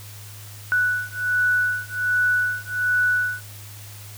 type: beating tone pair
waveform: sine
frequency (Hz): 1480 / 1481.3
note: F#6 / F#6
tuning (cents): 0 / +2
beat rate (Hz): 1.3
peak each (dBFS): -22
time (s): 0.72-3.41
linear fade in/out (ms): 0
effects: added 103 Hz sine -39 dBFS peak until 4.17 s + white hiss -43 dBFS RMS until 4.17 s